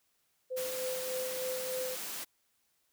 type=tone with tremolo; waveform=sine; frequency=512 Hz; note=C5; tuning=38 cents flat; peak=-33 dBFS; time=0.5-1.96 s; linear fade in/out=20 ms; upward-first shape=sine; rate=3.3 Hz; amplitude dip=40%
type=high-pass noise; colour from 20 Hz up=white; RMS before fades=-40 dBFS; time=0.56-2.25 s; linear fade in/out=20 ms; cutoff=140 Hz; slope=48 dB/octave
effects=white hiss -75 dBFS RMS until 2.92 s